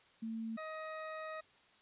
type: tone pair in turn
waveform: sine / 20% pulse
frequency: 224.6 / 629.2 Hz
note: A3 / D#5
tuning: +36 / +19 cents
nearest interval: octave + tritone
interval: 1783 cents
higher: second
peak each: -38 / -37 dBFS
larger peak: second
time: 0.22-0.57 / 0.57-1.41 s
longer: second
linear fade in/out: 10 ms
effects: white hiss -66 dBFS RMS until 1.81 s + resampled to 8000 Hz